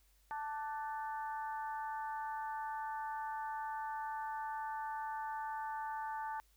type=harmonic tone with a mistuned harmonic; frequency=293.7 Hz; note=D4; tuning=in tune; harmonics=3 / 4 / 5 / 6; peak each=-39 / -49 / -49 / -53 dBFS; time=0.31-6.4 s; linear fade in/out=0 ms; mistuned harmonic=5; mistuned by=+38 cents; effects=added 50 Hz sine -68 dBFS peak until 6.56 s + white hiss -73 dBFS RMS until 6.56 s